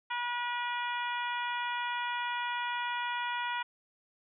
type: harmonic tone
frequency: 483.2 Hz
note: B4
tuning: 38 cents flat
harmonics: 2 / 3 / 4 / 5 / 6 / 7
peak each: -34 / -38 / -40 / -42 / -44 / -45 dBFS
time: 0.1-3.63 s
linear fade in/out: 10 ms
effects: none